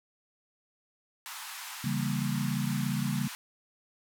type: band-pass noise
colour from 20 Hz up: pink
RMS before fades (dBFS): -42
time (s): 1.26-3.35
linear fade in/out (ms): 0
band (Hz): 850 to 16000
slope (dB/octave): 48
type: chord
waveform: sine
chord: C# diminished seventh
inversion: none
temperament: equal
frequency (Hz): 138.59 / 164.81 / 196 / 233.1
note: C#3 / E3 / G3 / Bb3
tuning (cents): 0 / 0 / 0 / 0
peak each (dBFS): -32 / -36 / -33 / -34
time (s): 1.84-3.28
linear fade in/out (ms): 5
effects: none